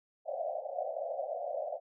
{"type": "band-pass noise", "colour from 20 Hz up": "pink", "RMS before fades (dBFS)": -37, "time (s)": [0.25, 1.8], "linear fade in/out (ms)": 50, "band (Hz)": [540, 730], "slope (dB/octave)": 96, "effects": []}